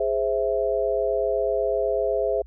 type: chord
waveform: sine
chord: Ab augmented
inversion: none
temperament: equal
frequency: 415.3 / 523.3 / 659.3 Hz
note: Ab4 / C5 / E5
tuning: 0 / 0 / 0 cents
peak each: -25 dBFS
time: 0-2.42 s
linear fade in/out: 5 ms
effects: added 58 Hz sine -42 dBFS peak until 2.46 s